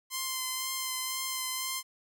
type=tone with vibrato; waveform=5% pulse; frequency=1040 Hz; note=C6; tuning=11 cents flat; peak=-20 dBFS; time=0.1-1.83 s; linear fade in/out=50 ms; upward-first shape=sine; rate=2 Hz; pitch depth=17 cents each way; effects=none